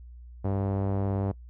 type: tone with low-pass filter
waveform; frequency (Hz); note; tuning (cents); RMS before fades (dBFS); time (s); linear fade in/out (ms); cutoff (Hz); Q
sawtooth; 98.1; G2; +2; -28; 0.44-1.32; 10; 710; 1.2
effects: noise-tail reverb RT60 0.1 s tail -22 dB re dry + added 60 Hz sine -43 dBFS peak until 1.49 s